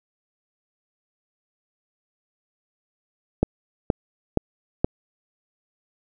click train, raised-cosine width 2 ms, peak -4 dBFS, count 4, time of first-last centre 3.43-4.845 s, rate 2.12 Hz, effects none

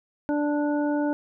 harmonic tone, 293.7 Hz, D4, in tune, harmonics 1 / 2 / 3 / 5, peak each -23 / -29 / -33 / -37 dBFS, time 0.29-1.13 s, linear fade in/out 0 ms, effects none

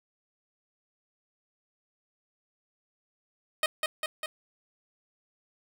10% pulse tone with echo, 622.3 Hz, D#5, in tune, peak -15 dBFS, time 3.63-3.66 s, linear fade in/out 2 ms, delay 200 ms, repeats 3, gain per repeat -3 dB, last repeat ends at 4.26 s, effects none

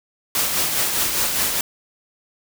white noise with tremolo, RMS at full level -19 dBFS, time 0.35-1.61 s, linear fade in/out 2 ms, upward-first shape triangle, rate 4.9 Hz, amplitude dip 45%, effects none

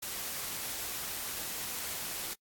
white noise, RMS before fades -38 dBFS, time 0.02-2.34 s, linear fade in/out 10 ms, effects noise-tail reverb RT60 0.1 s tail -24 dB re dry + AAC 64 kbps

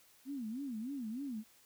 sine tone with vibrato, 247.4 Hz, B3, 3 cents sharp, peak -38 dBFS, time 0.25-1.44 s, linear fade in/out 50 ms, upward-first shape sine, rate 3.3 Hz, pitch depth 250 cents each way, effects white hiss -65 dBFS RMS until 1.65 s

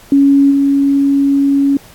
sine tone with level steps, 278.5 Hz, C#4, 8 cents sharp, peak -5 / -8 dBFS, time 0.12-1.77 s, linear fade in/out 2 ms, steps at 0.5 s, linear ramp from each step 20 ms, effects pink hiss -41 dBFS RMS until 1.94 s + AAC 64 kbps

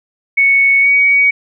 sine tone with pitch glide, 2217 to 2252 Hz, C#7 to C#7, 0 to +27 cents, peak -7 dBFS, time 0.37-1.31 s, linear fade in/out 10 ms, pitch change +27 cents, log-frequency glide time 0.81-0.88 s, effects none

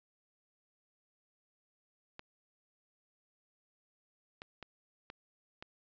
clicks, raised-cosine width 0.3 ms, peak -29 dBFS, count 5, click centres 2.194 / 4.419 / 4.627 / 5.101 / 5.625 s, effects resampled to 16000 Hz

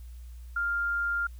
sine tone, 1399 Hz, F6, 3 cents sharp, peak -26 dBFS, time 0.56-1.27 s, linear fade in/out 5 ms, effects added 60 Hz sine -41 dBFS peak until 1.39 s + white hiss -63 dBFS RMS until 1.39 s

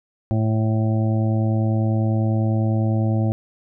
harmonic tone, 110 Hz, A2, in tune, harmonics 1 / 2 / 3 / 5 / 6 / 7, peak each -18 / -24 / -28 / -32 / -34 / -35 dBFS, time 0.31-3.32 s, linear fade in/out 0 ms, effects none

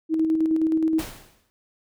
sine tone with tremolo, 319.4 Hz, D#4, 45 cents sharp, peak -17 dBFS, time 0.09-1.03 s, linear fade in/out 50 ms, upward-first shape square, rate 9.5 Hz, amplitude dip 35%
pink noise with exponential decay, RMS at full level -31 dBFS, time 0.99-1.5 s, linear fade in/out 0 ms, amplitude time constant 110 ms
effects none

